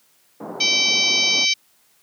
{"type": "band-pass noise", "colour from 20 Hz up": "pink", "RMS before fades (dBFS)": -33, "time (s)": [0.4, 1.45], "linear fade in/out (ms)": 5, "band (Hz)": [200, 980], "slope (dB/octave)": 24}
{"type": "harmonic tone", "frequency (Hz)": 770, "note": "G5", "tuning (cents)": -31, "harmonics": [3, 4, 5, 6, 7, 8], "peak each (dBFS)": [-21, -22, -23, -24, -24, -25], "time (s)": [0.6, 1.54], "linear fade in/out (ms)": 10}
{"effects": ["white hiss -59 dBFS RMS until 2.02 s", "high-pass 100 Hz 12 dB/octave"]}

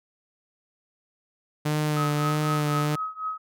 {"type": "tone with vibrato", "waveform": "sawtooth", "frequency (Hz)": 150, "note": "D3", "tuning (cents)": 37, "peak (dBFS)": -19, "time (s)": [1.65, 2.96], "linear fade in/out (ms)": 10, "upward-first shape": "sine", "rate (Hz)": 1.6, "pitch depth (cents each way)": 23}
{"type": "tone with tremolo", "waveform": "sine", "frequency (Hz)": 1272, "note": "D#6", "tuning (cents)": 38, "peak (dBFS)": -25, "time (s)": [1.96, 3.38], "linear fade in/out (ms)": 10, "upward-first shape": "triangle", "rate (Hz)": 4, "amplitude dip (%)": 95}
{"effects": []}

